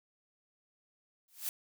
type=noise with exponential growth; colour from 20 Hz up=blue; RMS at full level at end=-32 dBFS; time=1.28-1.49 s; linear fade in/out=1 ms; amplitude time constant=44 ms; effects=none